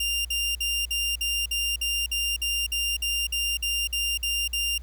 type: tone bursts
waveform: sawtooth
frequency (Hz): 2794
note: F7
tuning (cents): 0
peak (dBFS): -21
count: 16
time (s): 0-4.78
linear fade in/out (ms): 5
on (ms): 250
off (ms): 52
effects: added 60 Hz sine -37 dBFS peak until 4.82 s + pink hiss -59 dBFS RMS until 4.82 s